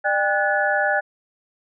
sine tone cluster, 599 / 796 / 1469 / 1716 Hz, D5 / G5 / F#6 / A6, +34 / +26 / -13 / -44 cents, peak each -23 dBFS, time 0.04-1.01 s, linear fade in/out 20 ms, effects none

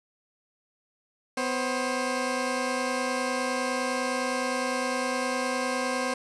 15% pulse tone pair together, 251.1 / 532 Hz, B3 / C5, +29 / +29 cents, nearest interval octave + minor second, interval 1300 cents, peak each -23 dBFS, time 1.37-6.14 s, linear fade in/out 5 ms, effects resampled to 24000 Hz + 8-bit

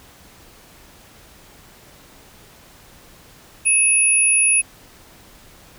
sine tone pair together, 2580 / 10320 Hz, E7 / E9, -38 / -38 cents, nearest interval 2 octaves, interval 2400 cents, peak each -18 / -14 dBFS, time 3.65-4.62 s, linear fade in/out 20 ms, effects pink hiss -47 dBFS RMS until 5.78 s

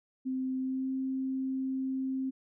sine tone with pitch glide, 260.3 to 263.9 Hz, C4 to C4, -9 to +15 cents, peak -30 dBFS, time 0.25-2.31 s, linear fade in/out 20 ms, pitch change +24 cents, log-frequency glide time 0.58-0.91 s, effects none

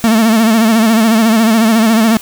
45% pulse tone with vibrato, 223.3 Hz, A3, 26 cents sharp, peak -7 dBFS, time 0.04-2.17 s, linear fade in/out 0 ms, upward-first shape sine, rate 14 Hz, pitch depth 69 cents each way, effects white hiss -32 dBFS RMS until 2.21 s

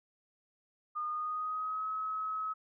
sine tone with pitch glide, 1221 to 1281.7 Hz, D#6 to E6, -33 to -49 cents, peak -33 dBFS, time 0.95-2.54 s, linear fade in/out 20 ms, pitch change +84 cents, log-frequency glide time 1.07-1.87 s, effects none

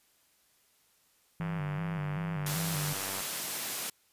sine tone with vibrato, 156.9 Hz, D#3, 15 cents sharp, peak -32 dBFS, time 1.4-2.93 s, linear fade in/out 0 ms, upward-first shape square, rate 2.6 Hz, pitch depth 86 cents each way
click train, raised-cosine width 0.5 ms, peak -25 dBFS, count 174, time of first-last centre 1.41-3.205 s, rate 96.4 Hz
white high-pass noise, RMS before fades -35 dBFS, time 2.46-3.9 s, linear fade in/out 5 ms, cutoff 110 Hz, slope 24 dB/octave
effects white hiss -68 dBFS RMS until 4.12 s + resampled to 32000 Hz

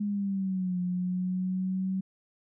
sine exponential two-way sweep, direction down then up, 207.7 to 179 to 190.2 Hz, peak -27 dBFS, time 0-2.01 s, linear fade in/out 10 ms, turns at 0.8 s, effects none

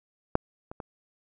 clicks, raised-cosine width 1 ms, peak -7 / -25 / -23 dBFS, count 3, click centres 0.354 / 0.715 / 0.802 s, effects none

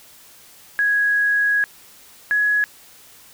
sine tone pair in turn, 1661.2 / 1679.5 Hz, G#6 / G#6, 0 / +19 cents, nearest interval unison, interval 19 cents, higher second, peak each -15 dBFS, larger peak neither, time 0.79-1.64 / 2.31-2.64 s, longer first, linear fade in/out 0 ms, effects white hiss -47 dBFS RMS until 3.33 s

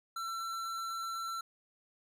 sine tone with hard clipping, 1346 Hz, E6, 36 cents sharp, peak -38 dBFS, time 0.16-1.41 s, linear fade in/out 5 ms, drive 15 dB, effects none

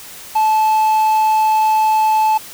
triangle tone with quantisation, 870 Hz, A5, 20 cents flat, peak -9 dBFS, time 0.35-2.38 s, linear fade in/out 10 ms, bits 6, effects white hiss -35 dBFS RMS until 2.53 s

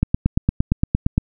click train, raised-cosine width 5 ms, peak -3 dBFS, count 11, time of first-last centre 0.03-1.179 s, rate 8.7 Hz, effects none

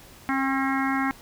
harmonic tone with a mistuned harmonic, 269.5 Hz, C#4, 49 cents flat, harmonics 1 / 3 / 4 / 5 / 6 / 7 / 8, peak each -25 / -30 / -31 / -32 / -33 / -33 / -34 dBFS, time 0.29-1.11 s, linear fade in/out 0 ms, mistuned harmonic 3, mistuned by -17 cents, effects pink hiss -49 dBFS RMS until 1.21 s

